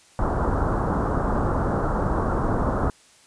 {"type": "low-pass noise", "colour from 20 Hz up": "pink", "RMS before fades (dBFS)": -23, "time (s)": [0.19, 2.9], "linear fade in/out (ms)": 0, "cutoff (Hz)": 1400, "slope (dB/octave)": 48, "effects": ["white hiss -54 dBFS RMS until 3.26 s", "resampled to 22050 Hz"]}